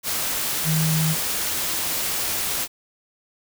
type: tone in noise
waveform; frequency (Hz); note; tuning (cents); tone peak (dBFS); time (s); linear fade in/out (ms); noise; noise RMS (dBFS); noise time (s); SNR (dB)
sine; 158.4; D#3; +31; -19; 0.64-1.16; 50; white; -25; 0.03-2.68; +3
effects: none